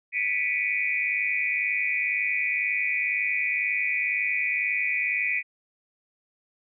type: tone cluster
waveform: sine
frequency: 1975 / 2232 / 2382 / 2484 Hz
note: B6 / C#7 / D7 / D#7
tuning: 0 / +11 / +24 / -3 cents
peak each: -29 dBFS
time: 0.12-5.43 s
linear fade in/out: 50 ms
effects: none